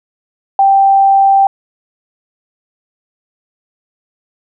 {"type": "tone", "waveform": "sine", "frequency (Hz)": 784, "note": "G5", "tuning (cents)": 0, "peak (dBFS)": -5, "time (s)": [0.59, 1.47], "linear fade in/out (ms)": 2, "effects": []}